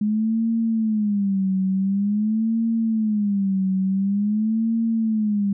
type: tone with vibrato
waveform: sine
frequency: 207.7 Hz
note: G#3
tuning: in tune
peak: -18 dBFS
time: 0.01-5.53 s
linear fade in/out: 5 ms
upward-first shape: sine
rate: 0.47 Hz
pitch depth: 160 cents each way
effects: none